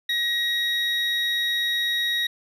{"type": "tone pair together", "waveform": "triangle", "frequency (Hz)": [1896, 3792], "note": ["A#6", "A#7"], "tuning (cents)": [29, 29], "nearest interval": "octave", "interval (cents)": 1200, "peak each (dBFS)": [-24, -22], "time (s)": [0.09, 2.27], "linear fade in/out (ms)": 5, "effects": []}